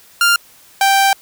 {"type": "tone pair in turn", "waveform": "sawtooth", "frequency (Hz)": [1396.9, 784], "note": ["F6", "G5"], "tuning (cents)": [0, 0], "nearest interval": "minor seventh", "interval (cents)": 1000, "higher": "first", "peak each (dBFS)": -6, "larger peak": "neither", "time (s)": [[0.21, 0.36], [0.81, 1.13]], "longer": "second", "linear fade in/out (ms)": 2, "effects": ["white hiss -46 dBFS RMS until 1.21 s"]}